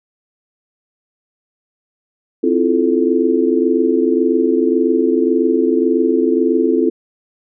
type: chord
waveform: sine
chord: F major seventh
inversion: second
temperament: just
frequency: 261.9 / 327.4 / 349.2 / 436.5 Hz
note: C4 / E4 / F4 / A4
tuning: +2 / -12 / 0 / -14 cents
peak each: -17 dBFS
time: 2.43-6.9 s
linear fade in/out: 10 ms
effects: none